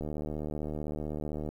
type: click train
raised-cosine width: 2 ms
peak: -23 dBFS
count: 113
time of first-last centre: 0.01-1.49 s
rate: 75.7 Hz
effects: 10-bit